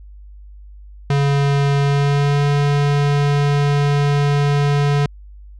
square tone with pitch glide, 141.2 to 143.67 Hz, C#3 to D3, +32 to -38 cents, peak -14 dBFS, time 1.1-5.06 s, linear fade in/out 2 ms, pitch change +30 cents, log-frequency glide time 1.81-2.44 s, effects added 50 Hz sine -36 dBFS peak until 5.59 s + low-pass 5000 Hz 12 dB/octave

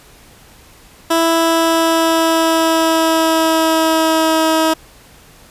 15% pulse tone with pitch glide, 330 to 319.7 Hz, E4 to D#4, +2 to +47 cents, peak -5 dBFS, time 1.1-4.74 s, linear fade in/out 10 ms, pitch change -55 cents, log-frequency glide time 1.28-4.46 s, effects pink hiss -44 dBFS RMS until 5.5 s + resampled to 32000 Hz

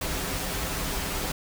pink noise with comb filter, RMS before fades -30 dBFS, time 0.01-1.32 s, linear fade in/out 5 ms, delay 8.7 ms, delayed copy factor -0.6, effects none

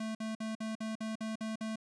square tone bursts, 220 Hz, A3, in tune, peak -36 dBFS, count 9, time 0-1.758 s, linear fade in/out 5 ms, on 150 ms, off 51 ms, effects resampled to 22050 Hz + 11-bit

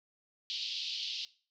pink band-pass noise, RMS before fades -38 dBFS, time 0.5-1.25 s, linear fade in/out 0 ms, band 2900 to 5000 Hz, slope 48 dB/octave, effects noise-tail reverb RT60 0.4 s tail -19 dB re dry

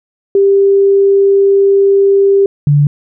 sine tone pair in turn, 395.2 / 145.24 Hz, G4 / D3, +14 / -19 cents, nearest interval octave + perfect fourth, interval 1733 cents, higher first, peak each -5 dBFS, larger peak neither, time 0.35-2.46 / 2.67-2.87 s, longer first, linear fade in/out 2 ms, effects none

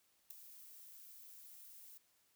violet noise with ADSR envelope, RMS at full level -45 dBFS, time 0.3-1.98 s, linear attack 8 ms, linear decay 4 ms, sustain -12 dB, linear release 8 ms, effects white hiss -75 dBFS RMS until 2.35 s

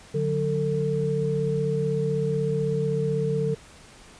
sine tone cluster, 147.1 / 183.1 / 447.7 Hz, D3 / F#3 / A4, +3 / -18 / +30 cents, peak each -26 / -30 / -25 dBFS, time 0.14-3.55 s, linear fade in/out 10 ms, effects pink hiss -49 dBFS RMS until 4.19 s + resampled to 22050 Hz

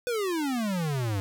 square exponential sweep, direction down, 504 to 94.8 Hz, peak -27 dBFS, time 0.07-1.2 s, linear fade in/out 0 ms, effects none

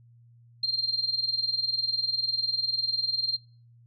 sine tone with tremolo, 4186 Hz, C8, in tune, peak -21 dBFS, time 0.63-3.37 s, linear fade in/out 5 ms, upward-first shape triangle, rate 20 Hz, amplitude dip 85%, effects noise-tail reverb RT60 0.4 s tail -23 dB re dry + added 118 Hz sine -53 dBFS peak until 3.86 s

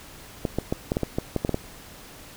clicks, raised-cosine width 2 ms, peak -10 dBFS, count 11, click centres 0.452 / 0.586 / 0.725 / 0.919 / 0.969 / 1.033 / 1.185 / 1.363 / 1.449 / 1.493 / 1.544 s, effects pink hiss -45 dBFS RMS until 2.36 s

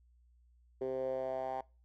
10% pulse tone with band-pass filter sweep, 130.81 Hz, C3, in tune, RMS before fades -37 dBFS, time 0.81-1.61 s, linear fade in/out 5 ms, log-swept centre 420 to 820 Hz, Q 4.7, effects noise-tail reverb RT60 0.3 s tail -22 dB re dry + added 60 Hz sine -63 dBFS peak until 1.84 s

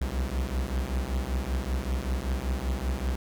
45% pulse beating tone pair, 61.74 / 66.94 Hz, B1 / C2, 0 / +40 cents, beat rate 5.2 Hz, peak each -30 dBFS, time 0.01-3.16 s, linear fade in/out 5 ms, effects none

